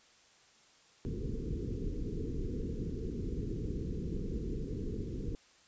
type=low-pass noise; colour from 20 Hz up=pink; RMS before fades=-37 dBFS; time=1.05-5.35 s; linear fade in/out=0 ms; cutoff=470 Hz; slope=96 dB/octave; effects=white hiss -63 dBFS RMS until 5.67 s + resampled to 16000 Hz